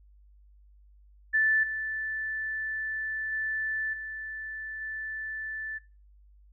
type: tone with level steps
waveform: sine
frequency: 1756 Hz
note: A6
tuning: 4 cents flat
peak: -21 / -30 / -28 / -35 / -33 dBFS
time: 1.33-5.79 s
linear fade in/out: 20 ms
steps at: 1.63 / 3.32 / 3.93 / 4.81 s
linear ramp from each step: 5 ms
effects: noise-tail reverb RT60 0.3 s tail -19 dB re dry + added 50 Hz sine -54 dBFS peak until 6.52 s